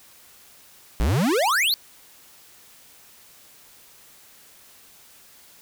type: exponential sweep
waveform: square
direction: up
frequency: 49 to 4648 Hz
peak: -19 dBFS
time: 1-1.74 s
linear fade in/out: 0 ms
effects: white hiss -51 dBFS RMS until 5.61 s